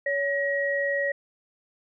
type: tone pair together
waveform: sine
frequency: 562.9 / 1900 Hz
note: C#5 / A#6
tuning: +26 / +33 cents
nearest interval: octave + major sixth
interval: 2107 cents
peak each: -26 dBFS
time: 0.06-1.12 s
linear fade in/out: 5 ms
effects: none